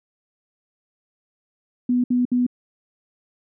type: tone bursts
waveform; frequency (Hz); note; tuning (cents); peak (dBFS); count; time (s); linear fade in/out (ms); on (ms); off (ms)
sine; 246.9; B3; 0; -16; 3; 1.89-2.466; 5; 150; 63
effects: none